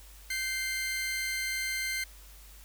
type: tone pair together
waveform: sawtooth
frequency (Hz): 1548.1 / 2093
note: G6 / C7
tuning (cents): -22 / 0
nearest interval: perfect fourth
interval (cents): 522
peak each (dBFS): -35 / -28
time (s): 0.3-2.04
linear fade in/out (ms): 5
effects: added 50 Hz sine -50 dBFS peak until 2.64 s + white hiss -55 dBFS RMS until 2.64 s